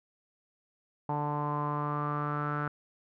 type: tone with low-pass filter sweep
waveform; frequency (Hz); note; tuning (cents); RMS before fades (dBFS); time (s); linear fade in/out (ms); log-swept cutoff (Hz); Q
sawtooth; 147.3; D3; +6; -32; 1.09-2.68; 2; 900 to 1400; 7.5
effects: none